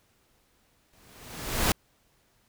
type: noise with exponential growth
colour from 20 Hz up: pink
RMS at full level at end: -22 dBFS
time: 0.93-1.72 s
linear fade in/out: 2 ms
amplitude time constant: 170 ms
effects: pink hiss -67 dBFS RMS until 2.48 s